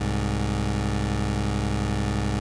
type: tone pair together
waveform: 20% pulse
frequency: 65.41 / 103.83 Hz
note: C2 / G#2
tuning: 0 / 0 cents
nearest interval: minor sixth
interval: 800 cents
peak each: -21 dBFS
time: 0-2.4 s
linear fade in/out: 10 ms
effects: resampled to 22050 Hz